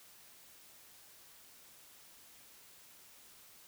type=silence; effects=white hiss -59 dBFS RMS until 3.67 s